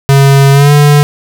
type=tone with pitch glide; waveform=square; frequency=138 to 146.21 Hz; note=C#3 to D3; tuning=-7 to -7 cents; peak=-3 dBFS; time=0.09-1.03 s; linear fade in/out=0 ms; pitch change=+100 cents; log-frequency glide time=0.52-0.72 s; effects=none